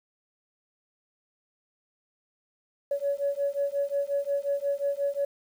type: beating tone pair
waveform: sine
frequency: 561 / 566.6 Hz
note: C#5 / C#5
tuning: +21 / +38 cents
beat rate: 5.6 Hz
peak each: -28 dBFS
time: 2.91-5.25 s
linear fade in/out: 5 ms
effects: tanh soft clip ceiling -18 dBFS + 9-bit